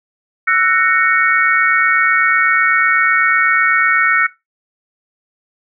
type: chord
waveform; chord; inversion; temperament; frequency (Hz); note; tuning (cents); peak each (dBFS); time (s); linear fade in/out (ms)
sine; F# dominant seventh; third; just; 1332 / 1480 / 1850 / 2220; E6 / F#6 / A#6 / C#7; +18 / 0 / -14 / +2; -16; 0.47-4.27; 10
effects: noise-tail reverb RT60 0.2 s tail -18 dB re dry